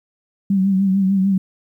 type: tone with vibrato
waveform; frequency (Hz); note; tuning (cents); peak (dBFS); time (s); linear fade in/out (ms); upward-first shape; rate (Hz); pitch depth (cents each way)
sine; 193; G3; -27; -13; 0.5-1.38; 5; triangle; 6.7; 62
effects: 9-bit